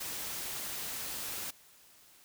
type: noise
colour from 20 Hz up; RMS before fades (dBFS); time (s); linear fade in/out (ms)
white; -39; 0-1.51; 10
effects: white hiss -60 dBFS RMS until 2.24 s